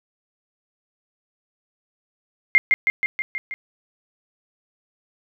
sine tone with echo, 2115 Hz, C7, 18 cents sharp, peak -9 dBFS, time 2.55-2.58 s, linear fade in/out 0 ms, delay 160 ms, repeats 6, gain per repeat -3 dB, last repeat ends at 3.54 s, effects none

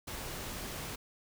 pink noise, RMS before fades -41 dBFS, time 0.07-0.96 s, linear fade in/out 10 ms, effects none

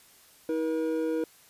triangle tone pair together, 320 / 479.4 Hz, D#4 / A#4, +49 / +48 cents, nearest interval perfect fifth, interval 699 cents, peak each -27 dBFS, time 0.49-1.24 s, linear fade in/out 2 ms, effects white hiss -57 dBFS RMS until 1.49 s + resampled to 32000 Hz

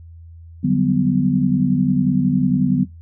sine chord, G major seventh, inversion second, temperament equal with one note detuned, 146.83 / 185 / 196 / 251 Hz, D3 / F#3 / G3 / B3, 0 / 0 / 0 / +28 cents, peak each -20 / -19 / -22 / -18 dBFS, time 0.63-2.85 s, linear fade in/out 20 ms, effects noise-tail reverb RT60 0.2 s tail -20 dB re dry + added 83 Hz sine -37 dBFS peak until 3.01 s

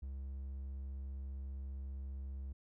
triangle tone, 67.5 Hz, C#2, 45 cents flat, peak -39 dBFS, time 0.02-2.53 s, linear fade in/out 10 ms, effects none

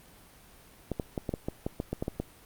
clicks, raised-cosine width 2 ms, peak -17 dBFS, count 12, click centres 0.917 / 0.998 / 1.178 / 1.292 / 1.339 / 1.485 / 1.665 / 1.801 / 1.93 / 2.025 / 2.081 / 2.2 s, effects pink hiss -55 dBFS RMS until 2.45 s + Opus 32 kbps

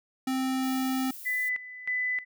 square tone, 261.6 Hz, C4, in tune, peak -27 dBFS, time 0.27-1.11 s, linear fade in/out 5 ms
violet noise, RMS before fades -43 dBFS, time 0.62-1.5 s, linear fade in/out 20 ms
sine tone with tremolo, 2000 Hz, B6, 21 cents sharp, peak -26 dBFS, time 1.25-2.25 s, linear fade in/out 20 ms, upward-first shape square, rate 1.6 Hz, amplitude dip 80%
effects none

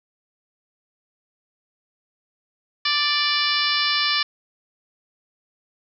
harmonic tone, 587 Hz, D5, 1 cent flat, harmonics 2 / 3 / 4 / 5 / 6 / 7 / 8 / 9, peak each -27 / -27 / -27 / -27 / -27 / -27 / -27 / -27 dBFS, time 2.85-4.23 s, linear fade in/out 5 ms, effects none

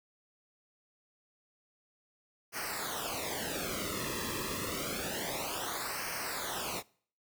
pink noise with flanger, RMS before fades -37 dBFS, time 2.52-6.83 s, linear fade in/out 50 ms, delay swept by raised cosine 0.27 to 1.37 ms, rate 0.28 Hz, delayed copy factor -0.9, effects noise-tail reverb RT60 0.5 s tail -23 dB re dry

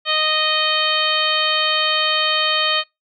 harmonic tone, 620 Hz, D#5, 6 cents flat, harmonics 1 / 2 / 3 / 4 / 5 / 6 / 7, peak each -26 / -23 / -25 / -25 / -20 / -24 / -25 dBFS, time 0.05-2.84 s, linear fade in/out 50 ms, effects noise-tail reverb RT60 0.2 s tail -25 dB re dry

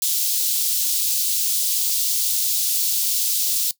white high-pass noise, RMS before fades -21 dBFS, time 0.02-3.71 s, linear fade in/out 2 ms, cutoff 3600 Hz, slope 24 dB/octave, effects noise-tail reverb RT60 0.1 s tail -18 dB re dry

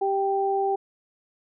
sine tone pair together, 392 / 784 Hz, G4 / G5, 0 / 0 cents, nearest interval octave, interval 1200 cents, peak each -24 dBFS, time 0.01-0.76 s, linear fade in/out 10 ms, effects none

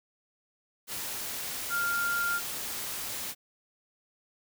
sine tone in noise, 1396.9 Hz, F6, in tune, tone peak -27 dBFS, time 1.69-2.41 s, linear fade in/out 50 ms, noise white, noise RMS -36 dBFS, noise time 0.87-3.35 s, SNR +6 dB, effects none

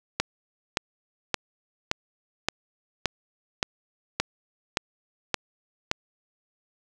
click train, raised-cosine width 0.2 ms, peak -5 dBFS, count 11, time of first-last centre 0.2-5.914 s, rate 1.75 Hz, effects none

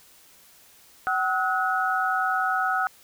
sine tone cluster, 758 / 1285 / 1465 Hz, F#5 / E6 / F#6, +42 / -45 / -18 cents, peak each -26 dBFS, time 1.07-2.87 s, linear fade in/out 0 ms, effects white hiss -54 dBFS RMS until 3.03 s

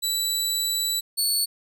20% pulse tone pair in turn, 3952 / 4436 Hz, B7 / C#8, 0 / 0 cents, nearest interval major second, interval 200 cents, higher second, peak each -17 / -15 dBFS, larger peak second, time 0.02-1.01 / 1.17-1.46 s, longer first, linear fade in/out 20 ms, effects none

